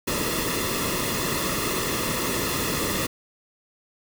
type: noise with comb filter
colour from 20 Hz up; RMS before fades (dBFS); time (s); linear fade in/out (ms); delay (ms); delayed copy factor
pink; -26; 0.07-3.07; 10; 1.3; -0.7
effects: none